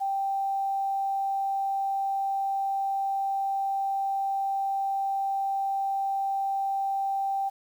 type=tone with quantisation; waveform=sine; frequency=784 Hz; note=G5; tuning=in tune; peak=-25 dBFS; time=0-7.5 s; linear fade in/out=20 ms; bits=9; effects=none